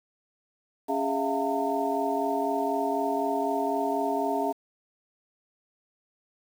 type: tone cluster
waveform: sine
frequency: 277.8 / 409.7 / 659 / 703 / 906 Hz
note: C#4 / G#4 / E5 / F5 / A#5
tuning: +4 / -24 / -1 / +11 / -50 cents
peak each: -31 dBFS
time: 0.88-4.53 s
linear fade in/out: 20 ms
effects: 8-bit